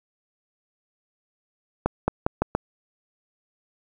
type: accelerating click train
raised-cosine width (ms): 1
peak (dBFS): -6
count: 5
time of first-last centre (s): 1.86-2.55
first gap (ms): 220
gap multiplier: 0.84
effects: 8-bit